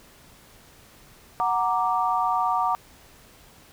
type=chord; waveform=sine; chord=Gb augmented; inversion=none; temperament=equal; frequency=740 / 932.3 / 1174.7 Hz; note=Gb5 / Bb5 / D6; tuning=0 / 0 / 0 cents; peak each=-25 dBFS; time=1.4-2.75 s; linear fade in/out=0 ms; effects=pink hiss -52 dBFS RMS until 3.72 s